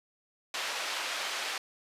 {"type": "band-pass noise", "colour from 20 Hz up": "white", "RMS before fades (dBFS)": -35, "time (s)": [0.54, 1.58], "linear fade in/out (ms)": 2, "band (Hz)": [620, 3800], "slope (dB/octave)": 12, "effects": ["resampled to 32000 Hz"]}